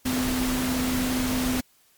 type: tone in noise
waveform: sine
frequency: 254.3 Hz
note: C4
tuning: 49 cents flat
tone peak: -24 dBFS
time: 0.05-1.61 s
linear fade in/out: 10 ms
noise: pink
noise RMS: -29 dBFS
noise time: 0.05-1.61 s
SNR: +2 dB
effects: white hiss -61 dBFS RMS until 1.97 s + MP3 96 kbps